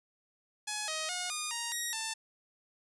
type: tone with pitch steps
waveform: 5% pulse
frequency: 844 / 629 / 721 / 1221 / 936 / 1891 / 890 Hz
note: G#5 / D#5 / F#5 / D#6 / A#5 / A#6 / A5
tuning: +28 / +19 / -45 / -33 / +7 / +24 / +20 cents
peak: -22 dBFS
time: 0.67-2.14 s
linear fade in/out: 10 ms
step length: 210 ms
effects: resampled to 24000 Hz